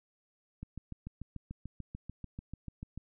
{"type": "click train", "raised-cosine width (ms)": 5, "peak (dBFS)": -29, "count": 17, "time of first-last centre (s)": [0.63, 2.976], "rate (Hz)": 6.82, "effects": []}